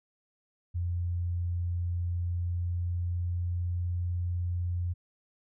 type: tone with pitch glide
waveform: sine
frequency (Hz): 87.31 to 88.02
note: F2 to F2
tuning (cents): 0 to +14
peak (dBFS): -28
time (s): 0.74-4.94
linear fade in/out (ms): 20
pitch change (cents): +14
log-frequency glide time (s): 2.15-3.99
effects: none